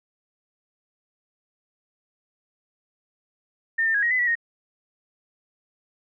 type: tone with pitch steps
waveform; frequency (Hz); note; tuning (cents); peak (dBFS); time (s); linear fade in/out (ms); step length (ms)
sine; 1815 / 1802 / 1653 / 1886 / 2014 / 1942 / 1861; A#6 / A6 / G#6 / A#6 / B6 / B6 / A#6; -47 / +41 / -9 / +20 / +33 / -30 / -3; -19; 3.78-4.354; 10; 82
effects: none